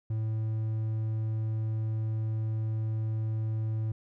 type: tone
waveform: triangle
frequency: 110 Hz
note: A2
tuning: in tune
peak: -26 dBFS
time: 0.1-3.92 s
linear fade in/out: 5 ms
effects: none